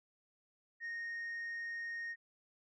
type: tone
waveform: sine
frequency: 1856 Hz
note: A#6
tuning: 8 cents flat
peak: -37 dBFS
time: 0.8-2.16 s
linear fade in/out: 50 ms
effects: tanh soft clip ceiling -38 dBFS